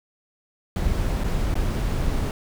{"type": "noise with dropouts", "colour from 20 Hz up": "brown", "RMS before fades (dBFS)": -23, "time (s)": [0.76, 2.31], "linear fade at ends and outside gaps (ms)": 1, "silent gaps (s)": [[1.237, 1.242], [1.542, 1.554]], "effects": []}